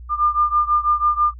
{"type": "beating tone pair", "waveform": "sine", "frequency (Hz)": [1200, 1206.1], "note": ["D6", "D6"], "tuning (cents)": [37, 46], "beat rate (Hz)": 6.1, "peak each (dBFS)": [-17, -19], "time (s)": [0.09, 1.34], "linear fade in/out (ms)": 50, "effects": ["added 60 Hz sine -34 dBFS peak until 1.39 s"]}